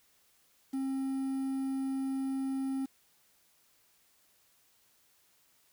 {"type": "tone with quantisation", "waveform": "triangle", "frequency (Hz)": 267.9, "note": "C4", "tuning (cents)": 41, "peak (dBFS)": -29, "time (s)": [0.73, 2.86], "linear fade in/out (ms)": 10, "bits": 9, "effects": ["white hiss -68 dBFS RMS until 5.72 s"]}